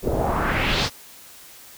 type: noise with low-pass filter sweep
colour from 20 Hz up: pink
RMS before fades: -22 dBFS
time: 0.02-0.9 s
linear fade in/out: 50 ms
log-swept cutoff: 410 to 5600 Hz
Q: 2.4
effects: white hiss -45 dBFS RMS until 1.77 s